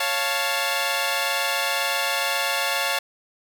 10% pulse chord, Db augmented, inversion none, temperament equal, 554.4 / 698.5 / 880 Hz, Db5 / F5 / A5, 0 / 0 / 0 cents, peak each -18 dBFS, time 0-2.99 s, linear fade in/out 5 ms, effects none

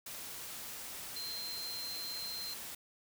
sine tone in noise, 4138 Hz, C8, 20 cents flat, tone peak -40 dBFS, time 1.16-2.54 s, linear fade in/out 5 ms, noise white, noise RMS -45 dBFS, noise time 0.06-2.75 s, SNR +2 dB, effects none

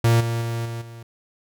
45% pulse tone with level steps, 116.2 Hz, A#2, 5 cents flat, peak -14 / -22 / -24 / -28 / -37 dBFS, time 0.04-1.03 s, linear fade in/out 5 ms, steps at 0.2 / 0.41 / 0.65 / 0.81 s, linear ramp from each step 10 ms, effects none

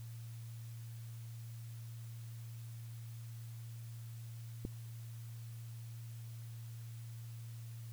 click, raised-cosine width 3 ms, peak -26 dBFS, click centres 4.651 s, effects added 115 Hz sine -45 dBFS peak until 7.92 s + white hiss -62 dBFS RMS until 7.92 s

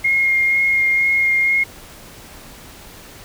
sine tone with vibrato, 2139 Hz, C7, 38 cents sharp, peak -13 dBFS, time 0.04-1.64 s, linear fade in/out 10 ms, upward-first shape sine, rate 2.1 Hz, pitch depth 12 cents each way, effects pink hiss -40 dBFS RMS until 3.24 s

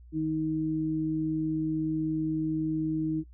sine tone pair together, 156.1 / 314.7 Hz, D#3 / D#4, +6 / +20 cents, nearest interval octave, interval 1214 cents, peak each -33 / -27 dBFS, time 0.12-3.24 s, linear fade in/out 50 ms, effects noise-tail reverb RT60 0.1 s tail -21 dB re dry + added 60 Hz sine -48 dBFS peak until 3.33 s

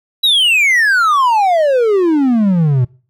triangle exponential sweep, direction down, 3951 to 119.7 Hz, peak -7 dBFS, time 0.23-2.85 s, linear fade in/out 10 ms, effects noise-tail reverb RT60 0.4 s tail -23 dB re dry

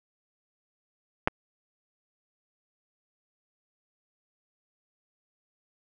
clicks, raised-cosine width 0.5 ms, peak -6 / -26 dBFS, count 2, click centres 1.275 / 1.282 s, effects none

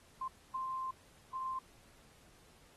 sine tone bursts at uneven times, 1046.5 Hz, C6, in tune, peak -36 dBFS, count 3, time 0.21-0.28 / 0.54-0.91 / 1.33-1.59 s, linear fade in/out 5 ms, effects pink hiss -64 dBFS RMS until 2.76 s + AAC 32 kbps

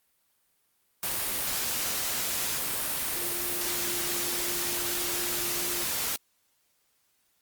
sine tone in noise, 350 Hz, F4, 4 cents sharp, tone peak -39 dBFS, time 3.16-5.84 s, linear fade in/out 0 ms, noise white, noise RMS -30 dBFS, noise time 1.03-6.16 s, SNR -12 dB, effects white hiss -71 dBFS RMS until 7.41 s + Opus 32 kbps

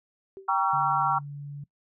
sine tone with exponential decay, 386.8 Hz, G4, 23 cents flat, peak -36 dBFS, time 0.37-0.57 s, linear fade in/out 0 ms, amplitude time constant 43 ms
sine chord, G diminished seventh, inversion none, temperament just, 784 / 940.8 / 1128.9 / 1354.7 Hz, G5 / Bb5 / Db6 / Fb6, 0 / +16 / +31 / +47 cents, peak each -27 dBFS, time 0.48-1.19 s, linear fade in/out 10 ms
sine tone, 143.4 Hz, D3, 41 cents flat, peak -35 dBFS, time 0.73-1.64 s, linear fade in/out 5 ms
effects noise-tail reverb RT60 0.1 s tail -21 dB re dry

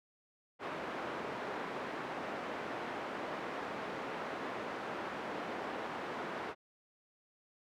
pink band-pass noise, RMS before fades -41 dBFS, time 0.59-6.55 s, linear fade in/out 50 ms, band 320 to 1700 Hz, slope 12 dB/octave, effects none

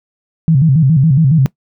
sine tone with vibrato, 146.83 Hz, D3, in tune, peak -6 dBFS, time 0.48-1.46 s, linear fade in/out 0 ms, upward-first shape square, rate 7.2 Hz, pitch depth 170 cents each way, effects noise-tail reverb RT60 0.1 s tail -20 dB re dry

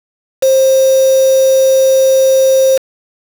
sine tone with quantisation, 530 Hz, C5, 22 cents sharp, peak -6 dBFS, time 0.42-2.78 s, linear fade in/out 10 ms, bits 3, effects none

